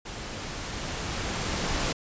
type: noise with level ramp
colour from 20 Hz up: pink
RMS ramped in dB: -38 to -27 dBFS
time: 0.05-1.93 s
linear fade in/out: 10 ms
effects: resampled to 16000 Hz

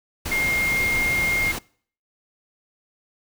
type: tone in noise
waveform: sine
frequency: 2127 Hz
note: C7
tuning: 28 cents sharp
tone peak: -20 dBFS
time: 0.31-1.52 s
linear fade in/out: 10 ms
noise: pink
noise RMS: -29 dBFS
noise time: 0.25-1.59 s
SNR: +6 dB
effects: noise-tail reverb RT60 0.5 s tail -23 dB re dry

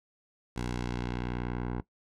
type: tone with low-pass filter sweep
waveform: 10% pulse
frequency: 60.6 Hz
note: B1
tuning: 32 cents flat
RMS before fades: -34 dBFS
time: 0.56-1.81 s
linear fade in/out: 5 ms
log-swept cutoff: 9600 to 1200 Hz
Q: 0.79
effects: noise-tail reverb RT60 0.1 s tail -18 dB re dry

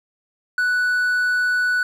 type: tone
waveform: triangle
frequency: 1482 Hz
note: F#6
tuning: 2 cents sharp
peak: -15 dBFS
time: 0.58-1.83 s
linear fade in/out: 2 ms
effects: none

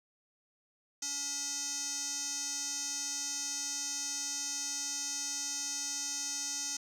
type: tone with band-pass filter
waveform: square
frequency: 283.3 Hz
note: C#4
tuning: 38 cents sharp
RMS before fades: -37 dBFS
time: 1.02-6.77 s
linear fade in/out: 5 ms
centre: 6200 Hz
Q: 5.9
effects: none

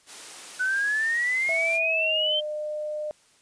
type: high-pass noise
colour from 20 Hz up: white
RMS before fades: -41 dBFS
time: 0.06-1.8 s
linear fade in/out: 50 ms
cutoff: 270 Hz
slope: 12 dB/octave
type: exponential sweep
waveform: sine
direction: up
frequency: 1484 to 3148 Hz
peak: -22 dBFS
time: 0.59-2.41 s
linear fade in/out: 20 ms
type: tone with pitch glide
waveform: sine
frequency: 659.3 to 604.6 Hz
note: E5 to D#5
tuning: 0 to -50 cents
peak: -28 dBFS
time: 1.49-3.11 s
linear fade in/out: 0 ms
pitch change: -150 cents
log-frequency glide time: 1.79-2.41 s
effects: white hiss -60 dBFS RMS until 3.41 s + resampled to 22050 Hz

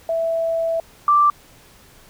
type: tone pair in turn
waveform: sine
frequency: 659.3 / 1174.7 Hz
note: E5 / D6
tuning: 0 / 0 cents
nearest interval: minor seventh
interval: 1000 cents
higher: second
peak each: -18 / -11 dBFS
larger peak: second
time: 0.09-0.8 / 1.08-1.3 s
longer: first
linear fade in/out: 2 ms
effects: pink hiss -49 dBFS RMS until 2.09 s

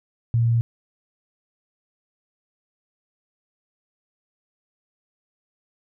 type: tone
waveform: sine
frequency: 116.54 Hz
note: A#2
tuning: in tune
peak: -16 dBFS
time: 0.34-0.61 s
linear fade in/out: 0 ms
effects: none

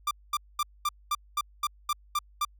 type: tone bursts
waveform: 45% pulse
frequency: 1185 Hz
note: D6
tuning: 15 cents sharp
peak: -25 dBFS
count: 10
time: 0.07-2.45 s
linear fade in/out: 5 ms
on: 40 ms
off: 220 ms
effects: added 50 Hz sine -54 dBFS peak until 2.59 s

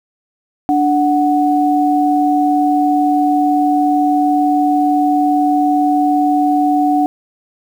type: tone pair together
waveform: sine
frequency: 293.7 / 740.1 Hz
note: D4 / F#5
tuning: 0 / 0 cents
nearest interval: octave + major third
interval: 1600 cents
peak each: -13 dBFS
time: 0.69-7.06 s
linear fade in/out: 0 ms
effects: 7-bit

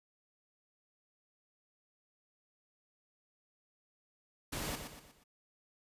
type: noise with echo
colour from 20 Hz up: pink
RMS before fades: -39 dBFS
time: 4.52-4.76 s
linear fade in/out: 10 ms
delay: 120 ms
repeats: 4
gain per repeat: -7 dB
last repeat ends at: 5.24 s
effects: resampled to 32000 Hz

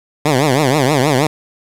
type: tone with vibrato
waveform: 10% pulse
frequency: 139.8 Hz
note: C#3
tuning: 15 cents sharp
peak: -3 dBFS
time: 0.25-1.27 s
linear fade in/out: 5 ms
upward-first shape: triangle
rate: 6.3 Hz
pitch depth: 240 cents each way
effects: low-pass 12000 Hz 12 dB/octave + 7-bit

